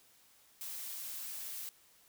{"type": "noise", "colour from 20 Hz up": "blue", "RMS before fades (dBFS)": -43, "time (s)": [0.61, 1.69], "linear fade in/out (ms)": 0, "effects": ["white hiss -65 dBFS RMS until 2.08 s"]}